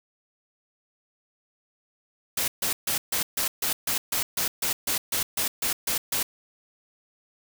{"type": "noise bursts", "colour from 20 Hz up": "white", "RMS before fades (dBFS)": -26, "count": 16, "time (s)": [2.37, 6.23], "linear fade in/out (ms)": 5, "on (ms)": 110, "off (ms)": 140, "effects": []}